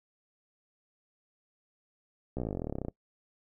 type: slowing click train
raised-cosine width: 2 ms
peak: -21 dBFS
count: 23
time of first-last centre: 2.37-2.884 s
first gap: 15 ms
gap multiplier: 1.04
effects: noise-tail reverb RT60 0.1 s tail -22 dB re dry